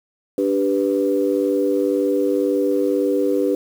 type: chord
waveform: sine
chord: G major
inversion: second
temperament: equal with one note detuned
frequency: 292.1 / 392 / 493.9 Hz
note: D4 / G4 / B4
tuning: -9 / 0 / 0 cents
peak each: -20 dBFS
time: 0.38-3.55 s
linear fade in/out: 2 ms
effects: tanh soft clip ceiling -6 dBFS + 7-bit